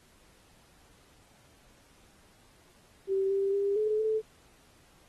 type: tone with pitch steps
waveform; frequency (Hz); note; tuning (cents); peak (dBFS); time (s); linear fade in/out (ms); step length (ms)
sine; 387 / 392.7 / 399.8 / 428.2 / 436.5; G4 / G4 / G4 / A4 / A4; -22 / +3 / +34 / -47 / -14; -25; 3.07-4.22; 50; 230
effects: pink hiss -62 dBFS RMS until 5.08 s + AAC 32 kbps